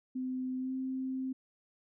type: tone with pitch glide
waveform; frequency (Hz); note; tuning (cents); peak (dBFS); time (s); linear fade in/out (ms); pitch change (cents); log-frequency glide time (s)
sine; 257 to 261.5; C4 to C4; -31 to -1; -33; 0.15-1.33; 10; +30; 0.58-0.73
effects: none